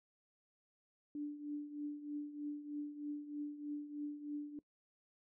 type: tone with tremolo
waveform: sine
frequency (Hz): 293.7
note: D4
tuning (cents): 0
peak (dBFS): -37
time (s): 1.15-4.59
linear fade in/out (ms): 2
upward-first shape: triangle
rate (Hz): 3.2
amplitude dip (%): 75
effects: noise-tail reverb RT60 0.1 s tail -21 dB re dry